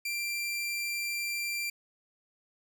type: tone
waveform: sawtooth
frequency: 2364 Hz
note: D7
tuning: 11 cents sharp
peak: -28 dBFS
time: 0.05-1.7 s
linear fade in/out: 5 ms
effects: none